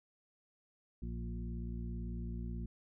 harmonic tone with a mistuned harmonic, 58.27 Hz, A#1, in tune, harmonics 1 / 2 / 3 / 4 / 6, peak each -40 / -46 / -46 / -47 / -55 dBFS, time 1.02-2.66 s, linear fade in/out 5 ms, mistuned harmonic 2, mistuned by -21 cents, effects none

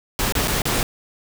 pink noise with dropouts, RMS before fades -21 dBFS, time 0.19-0.83 s, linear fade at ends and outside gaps 1 ms, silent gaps 0.323-0.352 / 0.475-0.48 / 0.619-0.654 s, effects none

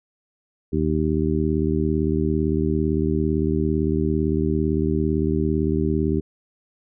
harmonic tone, 77.78 Hz, D#2, in tune, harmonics 1 / 2 / 3 / 4 / 5, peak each -25 / -25 / -25 / -25 / -25 dBFS, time 0.72-6.21 s, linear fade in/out 20 ms, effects none

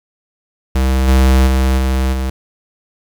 square tone with level steps, 65.41 Hz, C2, in tune, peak -12 / -8 / -11 / -13 / -17 dBFS, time 0.75-2.3 s, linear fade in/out 5 ms, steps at 1.07 / 1.46 / 1.77 / 2.12 s, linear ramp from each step 20 ms, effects 7-bit

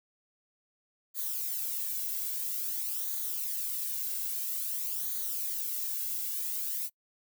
violet noise with flanger, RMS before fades -34 dBFS, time 1.14-6.9 s, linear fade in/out 50 ms, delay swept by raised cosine 0.37 to 1.67 ms, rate 0.5 Hz, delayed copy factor -0.6, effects noise-tail reverb RT60 0.1 s tail -25 dB re dry

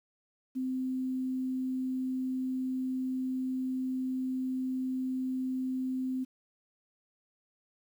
sine tone with quantisation, 258.6 Hz, C4, 20 cents flat, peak -30 dBFS, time 0.55-6.25 s, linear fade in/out 20 ms, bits 10, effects none

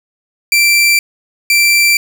sawtooth tone bursts at uneven times, 2348 Hz, D7, 1 cent flat, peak -4 dBFS, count 2, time 0.52-0.99 / 1.5-1.97 s, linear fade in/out 2 ms, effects none

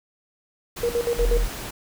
pink noise, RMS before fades -34 dBFS, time 0.76-1.71 s, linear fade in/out 10 ms
sine tone with tremolo, 474 Hz, A#4, 29 cents sharp, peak -19 dBFS, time 0.83-1.43 s, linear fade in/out 5 ms, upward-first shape square, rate 8.3 Hz, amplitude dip 80%
sine tone, 40.97 Hz, E1, 10 cents flat, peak -18 dBFS, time 1.17-1.49 s, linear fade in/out 50 ms
effects none

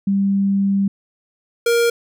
sine / square tone pair in turn, 197.3 / 469.3 Hz, G3 / A#4, +11 / +12 cents, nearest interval octave + minor third, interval 1501 cents, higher second, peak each -14 dBFS, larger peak neither, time 0.07-0.88 / 1.66-1.9 s, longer first, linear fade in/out 5 ms, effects none

